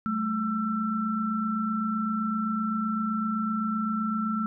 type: tone cluster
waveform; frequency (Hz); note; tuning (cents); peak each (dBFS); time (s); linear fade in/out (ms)
sine; 190.1 / 217.9 / 1338; F#3 / A3 / E6; +47 / -17 / +25; -36 / -27 / -30; 0.06-4.46; 0
effects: none